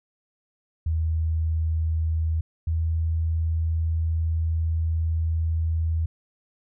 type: tone pair in turn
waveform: sine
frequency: 80.3 / 81.23 Hz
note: E2 / E2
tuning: -45 / -25 cents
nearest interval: unison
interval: 20 cents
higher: second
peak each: -21 dBFS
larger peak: neither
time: 0.86-2.41 / 2.67-6.06 s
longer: second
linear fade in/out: 5 ms
effects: none